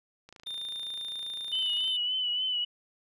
click train, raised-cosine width 0.2 ms, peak -32 dBFS, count 45, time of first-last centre 0.29-1.878 s, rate 27.7 Hz
triangle tone, 3618 Hz, A7, 48 cents sharp, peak -33 dBFS, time 0.46-1.97 s, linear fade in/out 10 ms
sine tone with vibrato, 2987 Hz, F#7, 16 cents sharp, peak -27 dBFS, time 1.52-2.65 s, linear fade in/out 10 ms, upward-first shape triangle, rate 3.5 Hz, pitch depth 51 cents each way
effects none

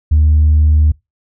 sine tone, 76.3 Hz, D#2, 33 cents flat, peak -5 dBFS, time 0.11-0.92 s, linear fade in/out 10 ms, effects noise-tail reverb RT60 0.2 s tail -24 dB re dry + tanh soft clip ceiling -4 dBFS

